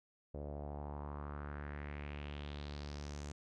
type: tone with low-pass filter sweep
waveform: sawtooth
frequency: 72.8 Hz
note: D2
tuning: 15 cents flat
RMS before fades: -45 dBFS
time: 0.34-3.32 s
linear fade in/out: 5 ms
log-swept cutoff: 540 to 7200 Hz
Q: 3.1
effects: none

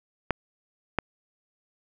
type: clicks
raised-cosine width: 0.5 ms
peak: -8 dBFS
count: 2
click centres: 0.307 / 0.987 s
effects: none

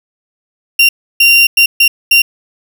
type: tone bursts at uneven times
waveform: 35% pulse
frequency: 2767 Hz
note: F7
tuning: 17 cents flat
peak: -3 dBFS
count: 5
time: 0.79-0.89 / 1.2-1.47 / 1.57-1.66 / 1.8-1.88 / 2.11-2.22 s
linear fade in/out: 5 ms
effects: none

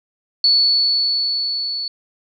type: tone with level ramp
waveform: sine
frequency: 4435 Hz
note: C#8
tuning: in tune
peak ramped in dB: -10 to -22 dBFS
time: 0.44-1.88 s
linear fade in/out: 2 ms
effects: none

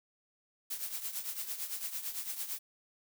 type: noise with tremolo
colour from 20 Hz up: blue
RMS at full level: -36 dBFS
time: 0.7-2.59 s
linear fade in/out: 10 ms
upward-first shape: triangle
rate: 8.9 Hz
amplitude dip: 75%
effects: none

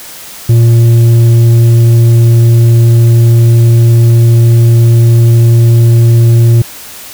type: tone with tanh clipping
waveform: sine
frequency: 116.54 Hz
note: A#2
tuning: in tune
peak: -3 dBFS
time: 0.49-6.62 s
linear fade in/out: 5 ms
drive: 6 dB
effects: white hiss -28 dBFS RMS until 7.13 s

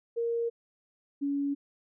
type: tone pair in turn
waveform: sine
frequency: 466.2 / 282.2 Hz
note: A#4 / C#4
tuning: 0 / +31 cents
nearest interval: major sixth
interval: 869 cents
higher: first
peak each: -27 dBFS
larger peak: neither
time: 0.16-0.5 / 1.21-1.55 s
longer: neither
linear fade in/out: 20 ms
effects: none

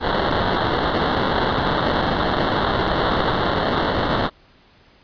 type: noise with sample-and-hold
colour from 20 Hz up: white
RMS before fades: -20 dBFS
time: 0-4.3 s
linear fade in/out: 50 ms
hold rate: 2450 Hz
effects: pink hiss -53 dBFS RMS until 5.03 s + resampled to 11025 Hz

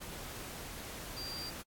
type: tone in noise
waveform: sine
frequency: 4731 Hz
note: D8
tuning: 12 cents sharp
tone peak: -41 dBFS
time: 1.16-1.51 s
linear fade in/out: 20 ms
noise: pink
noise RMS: -45 dBFS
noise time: 0-1.63 s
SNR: +1 dB
effects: AAC 64 kbps

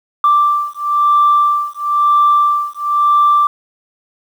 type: beating tone pair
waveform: sine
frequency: 1174.7 / 1175.7 Hz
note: D6 / D6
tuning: 0 / +2 cents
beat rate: 1 Hz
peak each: -12 dBFS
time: 0.24-3.47 s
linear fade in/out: 2 ms
effects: tanh soft clip ceiling -3 dBFS + 7-bit

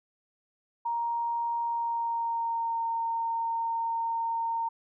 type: tone with pitch glide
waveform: sine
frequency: 936 to 917.8 Hz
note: A#5 to A#5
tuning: +7 to -27 cents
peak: -27 dBFS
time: 0.85-4.69 s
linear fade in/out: 10 ms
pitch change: -34 cents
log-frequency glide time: 1.61-2.85 s
effects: none

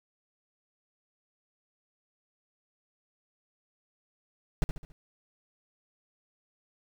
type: noise with echo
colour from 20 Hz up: brown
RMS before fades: -23 dBFS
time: 4.62-4.64 s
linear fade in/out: 0 ms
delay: 70 ms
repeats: 4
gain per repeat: -7 dB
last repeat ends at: 4.92 s
effects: none

